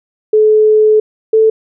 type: tone pair in turn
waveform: sine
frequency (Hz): 430.1 / 440.4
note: A4 / A4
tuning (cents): -39 / +2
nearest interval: unison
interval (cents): 41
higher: second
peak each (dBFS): -5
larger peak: neither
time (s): 0.33-1 / 1.33-1.5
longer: first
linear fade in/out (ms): 5
effects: none